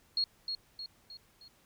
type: tone with echo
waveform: sine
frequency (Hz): 4300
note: C8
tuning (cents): +47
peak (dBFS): -27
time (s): 0.17-0.24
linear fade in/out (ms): 2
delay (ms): 310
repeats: 4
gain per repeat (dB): -6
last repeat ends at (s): 1.48
effects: pink hiss -66 dBFS RMS until 1.65 s